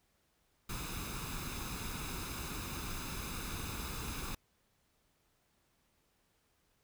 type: noise with comb filter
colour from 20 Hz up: pink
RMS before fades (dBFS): -41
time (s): 0.69-4.35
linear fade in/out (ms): 5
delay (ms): 0.79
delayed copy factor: +0.6
effects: pink hiss -75 dBFS RMS until 6.83 s